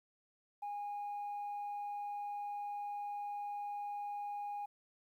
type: tone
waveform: sine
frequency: 820 Hz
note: G#5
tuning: 22 cents flat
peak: -37 dBFS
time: 0.62-4.66 s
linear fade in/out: 10 ms
effects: tanh soft clip ceiling -37 dBFS + 12-bit